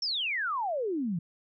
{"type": "exponential sweep", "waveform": "sine", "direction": "down", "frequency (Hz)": [5588, 158.1], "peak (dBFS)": -28, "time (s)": [0.02, 1.19], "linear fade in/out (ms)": 5, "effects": []}